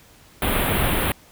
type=band-stop noise; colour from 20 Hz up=pink; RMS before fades=-21 dBFS; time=0.42-1.12 s; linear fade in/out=2 ms; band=3600 to 9500 Hz; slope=48 dB/octave; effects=pink hiss -51 dBFS RMS until 1.31 s